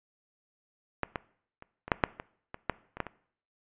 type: clicks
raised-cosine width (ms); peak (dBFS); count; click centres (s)
0.5; -13 / -16 / -30 / -24 / -7 / -6 / -22 / -23 / -11 / -25 / -14 / -24; 12; 1.033 / 1.158 / 1.624 / 1.88 / 1.918 / 2.038 / 2.199 / 2.544 / 2.697 / 2.97 / 3.003 / 3.067
effects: noise-tail reverb RT60 0.6 s tail -20 dB re dry + resampled to 8000 Hz